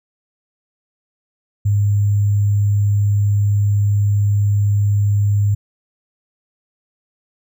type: tone with sample-and-hold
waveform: sine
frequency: 102.2 Hz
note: G#2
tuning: 27 cents flat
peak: -12 dBFS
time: 1.65-5.55 s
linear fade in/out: 10 ms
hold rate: 7350 Hz
effects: none